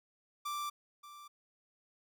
45% pulse tone with echo, 1174.7 Hz, D6, in tune, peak -36 dBFS, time 0.45-0.7 s, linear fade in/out 10 ms, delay 580 ms, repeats 1, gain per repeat -14 dB, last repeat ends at 1.28 s, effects none

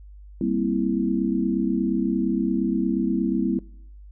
sine chord, C dominant seventh, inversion second, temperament equal, 196 / 233.1 / 261.6 / 329.6 Hz, G3 / Bb3 / C4 / E4, 0 / 0 / 0 / 0 cents, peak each -26 dBFS, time 0.41-3.59 s, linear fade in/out 2 ms, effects noise-tail reverb RT60 0.7 s tail -23 dB re dry + added 50 Hz sine -41 dBFS peak until 4.11 s

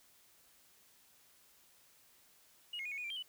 sine tone with pitch steps, 2882 / 2154 / 2458 / 2209 / 2464 / 2357 / 3177 / 2982 Hz, F#7 / C7 / D#7 / C#7 / D#7 / D7 / G7 / F#7, -46 / +50 / -22 / -7 / -17 / +6 / +23 / +13 cents, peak -38 dBFS, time 2.73-3.226 s, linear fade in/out 5 ms, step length 62 ms, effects tanh soft clip ceiling -36 dBFS + white hiss -66 dBFS RMS until 3.28 s

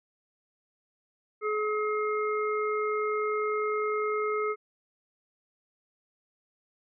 harmonic tone, 425.1 Hz, G#4, 40 cents sharp, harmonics 1 / 3 / 5, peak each -28 / -31 / -37 dBFS, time 1.41-4.56 s, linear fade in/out 50 ms, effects none

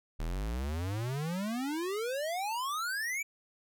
square exponential sweep, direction up, 37.34 to 2349 Hz, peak -33 dBFS, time 0.19-3.23 s, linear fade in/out 10 ms, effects none

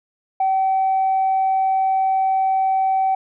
sine tone, 766 Hz, G5, 40 cents flat, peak -14 dBFS, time 0.4-3.15 s, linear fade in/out 5 ms, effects tanh soft clip ceiling -12 dBFS

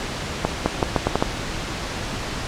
accelerating click train, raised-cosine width 1 ms, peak -3 dBFS, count 7, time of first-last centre 0.45-1.225 s, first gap 210 ms, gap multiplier 0.8, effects pink hiss -28 dBFS RMS until 2.47 s + low-pass 6000 Hz 12 dB/octave

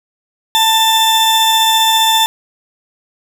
40% pulse tone pair together, 889 / 3541 Hz, A5 / A7, +18 / +10 cents, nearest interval 2 octaves, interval 2392 cents, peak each -11 dBFS, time 0.55-2.26 s, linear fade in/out 0 ms, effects none

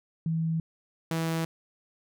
sine / sawtooth tone pair in turn, 162.5 / 163.41 Hz, E3 / E3, -24 / -15 cents, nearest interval unison, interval 9 cents, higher second, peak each -25 / -23 dBFS, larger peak second, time 0.26-0.6 / 1.11-1.45 s, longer neither, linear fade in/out 2 ms, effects none

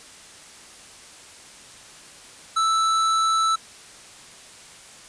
sine tone with tanh clipping, 1318.5 Hz, E6, in tune, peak -20 dBFS, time 2.56-3.56 s, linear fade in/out 10 ms, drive 18 dB, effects white hiss -45 dBFS RMS until 5.08 s + resampled to 22050 Hz

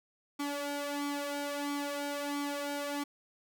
sawtooth tone with flanger, 286.9 Hz, D4, 40 cents flat, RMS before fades -36 dBFS, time 0.39-3.04 s, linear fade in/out 10 ms, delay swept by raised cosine 0.89 to 2.19 ms, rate 1.5 Hz, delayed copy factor +0.7, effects none

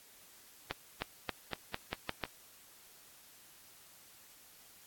accelerating click train, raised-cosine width 0.3 ms, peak -18 dBFS, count 8, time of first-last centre 0.71-2.238 s, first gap 310 ms, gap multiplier 0.88, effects white hiss -59 dBFS RMS until 4.86 s + AAC 64 kbps

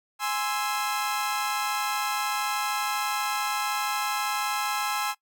sawtooth chord, Ab augmented, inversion none, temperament equal, 830.6 / 1046.5 / 1318.5 Hz, Ab5 / C6 / E6, 0 / 0 / 0 cents, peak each -26 / -28 / -27 dBFS, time 0.19-5.15 s, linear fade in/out 50 ms, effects noise-tail reverb RT60 0.1 s tail -20 dB re dry

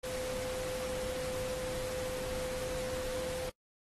sine tone in noise, 511 Hz, C5, 41 cents flat, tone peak -37 dBFS, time 0.03-3.5 s, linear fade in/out 10 ms, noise pink, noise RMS -42 dBFS, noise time 0.03-3.5 s, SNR +2 dB, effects noise-tail reverb RT60 0.1 s tail -22 dB re dry + AAC 32 kbps

